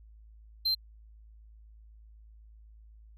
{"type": "tone", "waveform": "triangle", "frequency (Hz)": 4131, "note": "C8", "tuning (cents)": -23, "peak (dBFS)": -24, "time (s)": [0.65, 0.75], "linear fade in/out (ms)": 10, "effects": ["added 54 Hz sine -51 dBFS peak until 3.17 s"]}